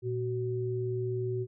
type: tone pair together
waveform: sine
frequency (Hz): 117.4 / 374.7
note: A#2 / F#4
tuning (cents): +13 / +22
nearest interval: octave + minor sixth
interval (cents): 2009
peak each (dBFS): -32 / -32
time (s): 0.02-1.47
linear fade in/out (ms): 50
effects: none